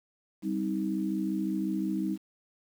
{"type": "chord", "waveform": "sine", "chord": "C minor", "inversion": "second", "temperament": "equal with one note detuned", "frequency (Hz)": [196, 261.6, 315.8], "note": ["G3", "C4", "Eb4"], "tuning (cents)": [0, 0, 26], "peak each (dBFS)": [-31, -36, -31], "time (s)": [0.42, 2.18], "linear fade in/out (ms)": 50, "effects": ["9-bit"]}